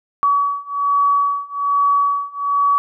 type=beating tone pair; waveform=sine; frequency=1135 / 1136.2 Hz; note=C#6 / C#6; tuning=+41 / +42 cents; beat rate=1.2 Hz; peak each=-18 / -17 dBFS; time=0.23-2.78 s; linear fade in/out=0 ms; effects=none